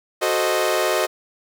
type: chord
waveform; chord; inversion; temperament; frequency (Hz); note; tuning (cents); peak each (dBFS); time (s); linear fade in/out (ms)
sawtooth; F# diminished seventh; none; equal; 370 / 440 / 523.3 / 622.3; F#4 / A4 / C5 / Eb5; 0 / 0 / 0 / 0; -20 / -22 / -21 / -18; 0.21-1.07; 20
effects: none